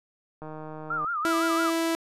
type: click train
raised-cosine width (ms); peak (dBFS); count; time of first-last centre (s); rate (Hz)
1; -26; 98; 0.42-1.046; 155
type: tone with vibrato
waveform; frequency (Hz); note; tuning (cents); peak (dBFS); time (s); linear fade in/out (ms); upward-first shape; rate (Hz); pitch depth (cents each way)
sine; 1295; E6; -31; -26; 0.9-1.7; 5; sine; 5.9; 150
type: tone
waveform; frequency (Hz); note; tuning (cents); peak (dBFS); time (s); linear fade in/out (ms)
sawtooth; 329.6; E4; 0; -20; 1.25-1.95; 0
effects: resampled to 32000 Hz